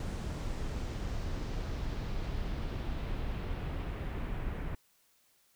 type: noise with low-pass filter sweep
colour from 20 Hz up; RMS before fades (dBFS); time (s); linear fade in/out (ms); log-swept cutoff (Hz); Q
brown; -36; 0-4.75; 2; 8800 to 2200; 1.2
effects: white hiss -69 dBFS RMS until 5.55 s